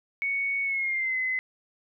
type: tone with pitch glide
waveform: sine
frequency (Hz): 2223 to 2038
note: C#7 to C7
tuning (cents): +4 to -46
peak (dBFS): -25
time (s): 0.22-1.39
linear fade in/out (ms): 0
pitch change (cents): -150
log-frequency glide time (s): 0.63-1.17
effects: none